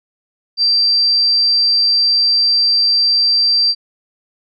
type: tone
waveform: sine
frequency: 4699 Hz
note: D8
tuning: in tune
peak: -10 dBFS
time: 0.57-3.75 s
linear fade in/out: 50 ms
effects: none